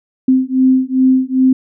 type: beating tone pair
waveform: sine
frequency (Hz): 258.7 / 261.2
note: C4 / C4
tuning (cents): -19 / -3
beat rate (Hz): 2.5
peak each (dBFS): -12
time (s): 0.28-1.53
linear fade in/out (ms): 5
effects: none